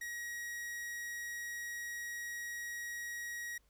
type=tone; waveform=45% pulse; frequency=1900 Hz; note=A#6; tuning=33 cents sharp; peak=-40 dBFS; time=0.01-3.58 s; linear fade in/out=5 ms; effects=added 50 Hz sine -70 dBFS peak until 3.69 s + pink hiss -75 dBFS RMS until 3.69 s